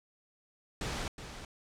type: noise with echo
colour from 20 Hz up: pink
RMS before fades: -36 dBFS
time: 0.81-1.08 s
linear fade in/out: 2 ms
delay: 370 ms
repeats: 1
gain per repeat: -9 dB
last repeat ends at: 1.45 s
effects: low-pass 7000 Hz 12 dB/octave